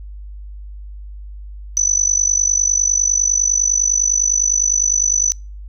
sine tone with amplitude modulation, 5990 Hz, F#8, 20 cents sharp, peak -9 dBFS, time 1.77-5.32 s, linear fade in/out 0 ms, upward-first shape sine, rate 49.9 Hz, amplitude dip 90%, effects noise-tail reverb RT60 0.3 s tail -26 dB re dry + added 50 Hz sine -30 dBFS peak until 5.68 s

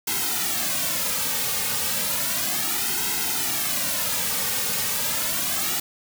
white noise with flanger, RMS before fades -25 dBFS, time 0.07-5.8 s, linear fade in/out 5 ms, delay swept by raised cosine 1.7 to 3 ms, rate 0.33 Hz, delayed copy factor -0.9, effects none

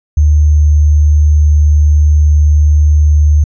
sine tone with sample-and-hold, 74.9 Hz, D2, 35 cents sharp, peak -4 dBFS, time 0.17-3.44 s, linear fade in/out 5 ms, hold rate 6300 Hz, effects resampled to 16000 Hz

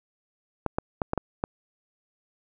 clicks, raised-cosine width 1 ms, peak -11 dBFS, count 6, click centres 0.663 / 0.785 / 1.018 / 1.134 / 1.177 / 1.439 s, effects none

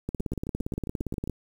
two click trains, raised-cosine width 3 ms, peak -17 / -22 dBFS, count 22 / 9, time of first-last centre 0.09-1.297 / 0.2-1.275 s, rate 17.4 / 7.44 Hz, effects 8-bit

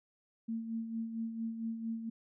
sine tone with tremolo, 226.5 Hz, A#3, 50 cents flat, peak -33 dBFS, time 0.48-2.1 s, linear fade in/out 10 ms, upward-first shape sine, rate 4.4 Hz, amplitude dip 55%, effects none

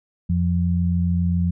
sine tone pair together, 87.31 / 174.61 Hz, F2 / F3, 0 / 0 cents, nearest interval octave, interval 1200 cents, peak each -20 dBFS, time 0.29-1.51 s, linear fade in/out 10 ms, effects none

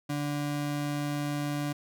square ring-modulated tone, 218.4 Hz, A3, 13 cents flat, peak -27 dBFS, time 0.09-1.73 s, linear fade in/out 10 ms, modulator 73.4 Hz, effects none

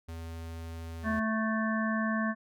square tone, 82.41 Hz, E2, in tune, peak -39 dBFS, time 0.08-1.2 s, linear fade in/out 10 ms
harmonic tone, 220 Hz, A3, in tune, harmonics 1 / 3 / 5 / 7 / 8, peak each -29 / -37 / -36 / -39 / -36 dBFS, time 1.03-2.35 s, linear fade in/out 50 ms
effects none

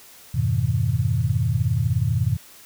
sine chord, F half-diminished seventh, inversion none, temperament equal, 87.31 / 103.83 / 123.47 / 155.56 Hz, F2 / Ab2 / Cb3 / Eb3, 0 / 0 / 0 / 0 cents, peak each -26 / -23 / -22 / -27 dBFS, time 0.34-2.37 s, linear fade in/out 10 ms, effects white hiss -47 dBFS RMS until 2.65 s

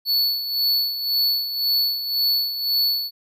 square tone with tremolo, 4435 Hz, C#8, in tune, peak -17 dBFS, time 0.05-3.11 s, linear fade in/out 50 ms, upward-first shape sine, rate 1.9 Hz, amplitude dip 65%, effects none

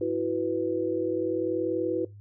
sine chord, E suspended second, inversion none, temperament equal, 329.6 / 370 / 493.9 Hz, E4 / F#4 / B4, 0 / 0 / 0 cents, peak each -29 dBFS, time 0.01-2.05 s, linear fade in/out 5 ms, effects noise-tail reverb RT60 0.2 s tail -20 dB re dry + added 102 Hz sine -44 dBFS peak until 2.2 s

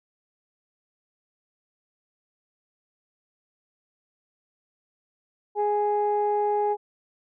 sine tone pair together, 415.3 / 830.6 Hz, G#4 / G#5, 0 / 0 cents, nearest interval octave, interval 1200 cents, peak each -23 dBFS, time 5.55-6.77 s, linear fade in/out 50 ms, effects tanh soft clip ceiling -15 dBFS

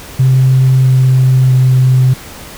sine tone with pitch steps, 130.81 / 129.83 / 128.86 Hz, C3 / C3 / C3, 0 / -13 / -26 cents, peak -4 dBFS, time 0.19-2.14 s, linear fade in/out 10 ms, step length 650 ms, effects tanh soft clip ceiling -1 dBFS + pink hiss -31 dBFS RMS until 2.57 s

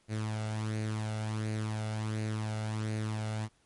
sawtooth tone with flanger, 108.5 Hz, A2, 24 cents flat, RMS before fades -34 dBFS, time 0.08-3.49 s, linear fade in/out 50 ms, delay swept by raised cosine 0.45 to 1.45 ms, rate 1.4 Hz, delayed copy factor +0.55, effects pink hiss -69 dBFS RMS until 3.65 s + MP3 48 kbps

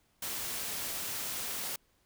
white noise, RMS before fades -37 dBFS, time 0.22-1.76 s, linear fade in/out 5 ms, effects pink hiss -71 dBFS RMS until 2.05 s

